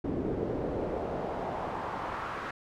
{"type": "noise with band-pass filter sweep", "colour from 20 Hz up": "brown", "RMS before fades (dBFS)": -34, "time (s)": [0.04, 2.51], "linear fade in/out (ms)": 5, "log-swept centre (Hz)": [320, 1400], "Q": 1.8, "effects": []}